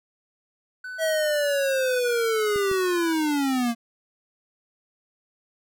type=tone with pitch glide; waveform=triangle; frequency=1500 to 1475.1 Hz; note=F#6 to F#6; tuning=+23 to -6 cents; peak=-31 dBFS; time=0.84-3.13 s; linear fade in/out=5 ms; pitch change=-29 cents; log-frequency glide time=1.18-1.29 s
type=linear sweep; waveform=square; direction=down; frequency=650 to 228.2 Hz; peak=-22 dBFS; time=0.98-3.75 s; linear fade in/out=50 ms
type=clicks; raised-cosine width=3 ms; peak=-24 dBFS; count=2; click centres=2.56 / 2.714 s
effects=none